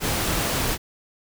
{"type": "noise", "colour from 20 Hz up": "pink", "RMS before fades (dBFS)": -24, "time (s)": [0, 0.78], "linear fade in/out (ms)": 50, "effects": []}